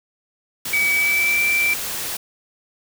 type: noise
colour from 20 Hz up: white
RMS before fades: -27 dBFS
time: 0.65-2.17 s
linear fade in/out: 5 ms
type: tone with pitch glide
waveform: sine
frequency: 2279 to 2342 Hz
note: C#7 to D7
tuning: +47 to -5 cents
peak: -16 dBFS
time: 0.73-1.74 s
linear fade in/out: 5 ms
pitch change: +48 cents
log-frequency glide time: 0.9-1.4 s
effects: none